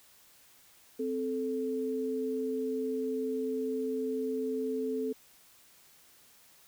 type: tone pair together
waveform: sine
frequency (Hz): 260 / 437.8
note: C4 / A4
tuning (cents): -11 / -9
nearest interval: major sixth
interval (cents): 902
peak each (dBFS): -34 / -32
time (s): 0.99-5.13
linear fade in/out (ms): 10
effects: white hiss -60 dBFS RMS until 6.67 s